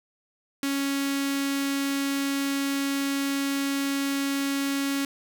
sawtooth tone with notch filter, 277.2 Hz, C#4, in tune, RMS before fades -27 dBFS, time 0.63-5.05 s, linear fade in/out 2 ms, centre 680 Hz, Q 0.58, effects 8-bit

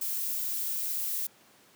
violet noise, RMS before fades -32 dBFS, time 0.01-1.27 s, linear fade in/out 5 ms, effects pink hiss -59 dBFS RMS until 1.75 s + high-pass 200 Hz 12 dB/octave

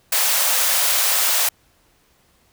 white high-pass noise, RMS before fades -18 dBFS, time 0.12-1.49 s, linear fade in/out 5 ms, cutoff 510 Hz, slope 48 dB/octave, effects pink hiss -59 dBFS RMS until 2.52 s

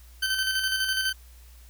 20% pulse tone with tremolo, 1538 Hz, G6, 33 cents flat, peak -18 dBFS, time 0.22-1.13 s, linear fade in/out 10 ms, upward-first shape square, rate 12 Hz, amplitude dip 40%, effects added 60 Hz sine -47 dBFS peak until 1.69 s + white hiss -57 dBFS RMS until 1.69 s

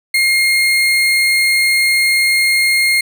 35% pulse tone, 2133 Hz, C7, 33 cents sharp, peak -9 dBFS, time 0.14-3.01 s, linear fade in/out 5 ms, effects none

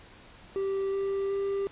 triangle tone with pitch steps, 390 / 392.7 / 395.4 Hz, G4 / G4 / G4, -9 / +3 / +15 cents, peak -25 dBFS, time 0.56-1.67 s, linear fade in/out 0 ms, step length 370 ms, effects pink hiss -52 dBFS RMS until 1.71 s + resampled to 8000 Hz

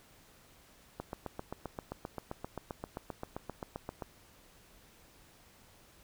click train, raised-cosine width 1 ms, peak -24 dBFS, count 24, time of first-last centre 1-4.022 s, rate 7.61 Hz, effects pink hiss -61 dBFS RMS until 6.03 s

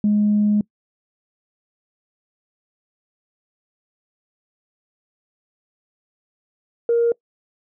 sine tone pair in turn, 208.7 / 468.5 Hz, G#3 / A#4, +9 / +9 cents, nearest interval octave + major second, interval 1400 cents, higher second, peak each -13 / -13 dBFS, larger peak neither, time 0.04-0.61 / 6.89-7.12 s, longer first, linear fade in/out 2 ms, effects noise-tail reverb RT60 0.1 s tail -24 dB re dry + tanh soft clip ceiling -10 dBFS

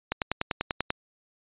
click train, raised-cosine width 0.3 ms, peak -10 dBFS, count 9, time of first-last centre 0.12-0.904 s, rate 10.2 Hz, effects resampled to 8000 Hz

